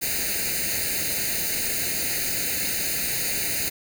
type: noise with comb filter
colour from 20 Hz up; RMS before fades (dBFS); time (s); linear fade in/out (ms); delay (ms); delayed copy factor
white; -26; 0.01-3.7; 20; 0.45; +0.95
effects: none